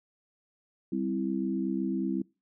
sine chord, C major, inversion second, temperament equal, 196 / 261.6 / 329.6 Hz, G3 / C4 / E4, 0 / 0 / 0 cents, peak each -32 dBFS, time 0.92-2.22 s, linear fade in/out 5 ms, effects noise-tail reverb RT60 0.3 s tail -25 dB re dry

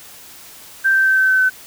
sine tone with pitch steps, 1568 / 1558.1 / 1548.2 / 1538.4 / 1528.7 / 1519 Hz, G6 / G6 / G6 / G6 / G6 / F#6, 0 / -11 / -22 / -33 / -44 / +45 cents, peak -11 dBFS, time 0.84-1.5 s, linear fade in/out 20 ms, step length 110 ms, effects white hiss -40 dBFS RMS until 1.66 s

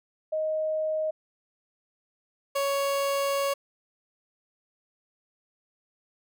sine / 30% pulse tone pair in turn, 625 / 556.8 Hz, D#5 / C#5, +8 / +8 cents, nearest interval major second, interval 200 cents, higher first, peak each -25 / -22 dBFS, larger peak second, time 0.32-1.11 / 2.55-3.54 s, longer second, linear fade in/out 10 ms, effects none

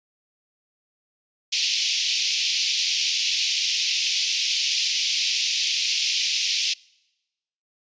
white band-pass noise, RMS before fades -24 dBFS, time 1.52-6.74 s, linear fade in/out 10 ms, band 2400 to 5900 Hz, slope 48 dB/octave, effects noise-tail reverb RT60 1.0 s tail -26 dB re dry + resampled to 16000 Hz

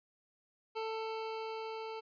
25% pulse tone with level ramp, 443.7 Hz, A4, 14 cents sharp, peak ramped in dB -32 to -37 dBFS, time 0.75-2.01 s, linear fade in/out 20 ms, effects resampled to 11025 Hz

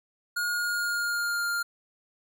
square tone with pitch glide, 1434 to 1402.1 Hz, F6 to F6, +45 to +6 cents, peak -27 dBFS, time 0.36-1.63 s, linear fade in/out 10 ms, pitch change -39 cents, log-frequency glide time 0.54-1.48 s, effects none

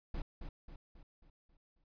brown noise with echo, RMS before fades -38 dBFS, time 0.14-0.22 s, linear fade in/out 5 ms, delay 270 ms, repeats 6, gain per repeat -6 dB, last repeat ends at 1.84 s, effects resampled to 11025 Hz

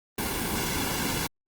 pink noise with comb filter, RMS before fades -29 dBFS, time 0.18-1.27 s, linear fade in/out 5 ms, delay 1.6 ms, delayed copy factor -0.6, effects Opus 32 kbps

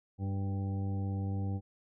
harmonic tone with a mistuned harmonic, 98 Hz, G2, in tune, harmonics 1 / 2 / 3 / 4 / 5 / 6 / 8, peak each -32 / -39 / -44 / -53 / -50 / -60 / -50 dBFS, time 0.18-1.61 s, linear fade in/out 50 ms, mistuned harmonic 4, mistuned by -20 cents, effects none

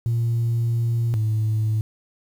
sine tone pair in turn, 116.54 / 108.97 Hz, A#2 / A2, 0 / -16 cents, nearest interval minor second, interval 116 cents, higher first, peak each -17 dBFS, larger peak neither, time 0.06-1.14 / 1.14-1.81 s, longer first, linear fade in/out 0 ms, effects tanh soft clip ceiling -16 dBFS + 8-bit

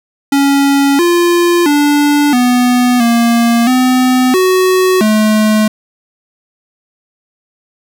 square tone with pitch steps, 279 / 347 / 291.3 / 247 / 233.9 / 254.5 / 371.7 / 215 Hz, C#4 / F4 / D4 / B3 / A#3 / C4 / F#4 / A3, +11 / -11 / -14 / 0 / +6 / -48 / +8 / -40 cents, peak -8 dBFS, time 0.32-5.68 s, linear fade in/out 5 ms, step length 670 ms, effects none

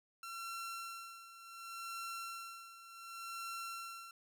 sawtooth tone with tremolo, 1358 Hz, F6, 49 cents flat, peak -38 dBFS, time 0.23-4.11 s, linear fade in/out 2 ms, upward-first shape sine, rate 0.68 Hz, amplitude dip 75%, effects none

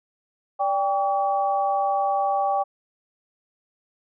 sine tone cluster, 582 / 792 / 1138 Hz, D5 / G5 / C#6, -16 / +18 / +45 cents, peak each -27 / -21 / -29 dBFS, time 0.59-2.64 s, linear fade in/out 20 ms, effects none

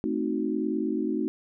sine chord, A diminished seventh, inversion none, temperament equal, 220 / 261.6 / 311.1 / 370 Hz, A3 / C4 / Eb4 / Gb4, 0 / 0 / 0 / 0 cents, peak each -31 / -31 / -29 / -32 dBFS, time 0.04-1.28 s, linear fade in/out 0 ms, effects none

